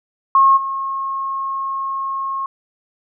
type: tone with level steps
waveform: sine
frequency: 1083 Hz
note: C#6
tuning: 41 cents flat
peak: -8 / -20 dBFS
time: 0.35-2.46 s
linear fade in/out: 2 ms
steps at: 0.56 s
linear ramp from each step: 20 ms
effects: none